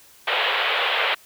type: band-pass noise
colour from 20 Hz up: white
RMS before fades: -22 dBFS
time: 0.27-1.15 s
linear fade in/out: 10 ms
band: 440 to 3500 Hz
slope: 48 dB/octave
effects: white hiss -51 dBFS RMS until 1.25 s